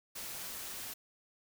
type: noise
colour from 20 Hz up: white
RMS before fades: -43 dBFS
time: 0.15-0.94 s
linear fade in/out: 10 ms
effects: none